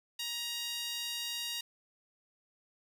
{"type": "tone with high-pass filter", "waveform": "sawtooth", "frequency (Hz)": 943, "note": "A#5", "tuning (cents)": 20, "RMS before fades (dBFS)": -38, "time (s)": [0.19, 1.61], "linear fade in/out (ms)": 5, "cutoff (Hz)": 3400, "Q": 2.1, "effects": []}